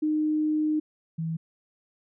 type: tone pair in turn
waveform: sine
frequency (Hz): 306.8 / 162.52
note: D#4 / E3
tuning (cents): -24 / -24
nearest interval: major seventh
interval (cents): 1100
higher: first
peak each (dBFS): -22 / -27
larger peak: first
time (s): 0.02-0.8 / 1.18-1.37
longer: first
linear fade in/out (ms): 10
effects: none